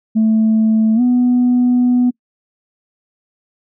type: tone with pitch glide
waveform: sine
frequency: 220 to 246.9 Hz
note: A3 to B3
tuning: 0 to 0 cents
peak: -8 dBFS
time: 0.15-2.11 s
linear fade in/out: 20 ms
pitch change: +200 cents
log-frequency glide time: 0.95-1.01 s
effects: noise-tail reverb RT60 0.1 s tail -25 dB re dry + tanh soft clip ceiling -7 dBFS